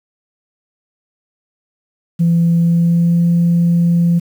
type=tone with pitch glide; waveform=sine; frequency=168.8 to 171.06 Hz; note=E3 to F3; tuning=+41 to -36 cents; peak=-8 dBFS; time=2.19-4.2 s; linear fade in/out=20 ms; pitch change=+23 cents; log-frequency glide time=2.57-3.26 s; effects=tanh soft clip ceiling -6 dBFS + 7-bit